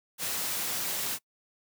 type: noise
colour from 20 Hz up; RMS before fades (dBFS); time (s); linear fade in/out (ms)
white; -32; 0.18-1.19; 50
effects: noise-tail reverb RT60 0.1 s tail -24 dB re dry + high-pass 100 Hz 12 dB/octave